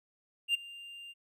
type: tone with ADSR envelope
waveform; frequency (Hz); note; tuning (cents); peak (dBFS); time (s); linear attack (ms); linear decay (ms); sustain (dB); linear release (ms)
triangle; 2794; F7; 0; -22; 0.48-1.14; 63; 13; -21; 33
effects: none